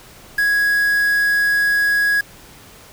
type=tone with quantisation; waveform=triangle; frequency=1661.2 Hz; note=G#6; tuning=in tune; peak=-12 dBFS; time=0.38-2.21 s; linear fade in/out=5 ms; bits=5; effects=pink hiss -43 dBFS RMS until 2.92 s